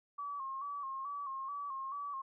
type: tone with vibrato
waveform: sine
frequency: 1108.7 Hz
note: C#6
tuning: in tune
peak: -38 dBFS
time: 0.18-2.22 s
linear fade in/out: 10 ms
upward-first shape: square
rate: 2.3 Hz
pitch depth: 57 cents each way
effects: none